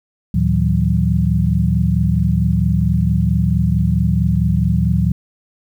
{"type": "tone cluster", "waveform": "sine", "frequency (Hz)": [75.7, 114.4, 160.5, 185], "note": ["D#2", "A#2", "E3", "F#3"], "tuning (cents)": [-47, -32, -46, 0], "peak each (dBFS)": -18, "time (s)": [0.34, 5.12], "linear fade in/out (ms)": 5, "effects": ["8-bit"]}